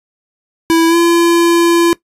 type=tone with pitch glide; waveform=square; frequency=329.6 to 340 Hz; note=E4 to F4; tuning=0 to -46 cents; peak=-8 dBFS; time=0.7-1.93 s; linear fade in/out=0 ms; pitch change=+54 cents; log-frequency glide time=0.88-0.96 s; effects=noise-tail reverb RT60 0.1 s tail -19 dB re dry + resampled to 32000 Hz